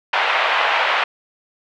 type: band-pass noise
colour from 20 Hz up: pink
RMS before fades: -18 dBFS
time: 0.13-1.04 s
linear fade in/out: 5 ms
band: 690 to 3000 Hz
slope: 24 dB/octave
effects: none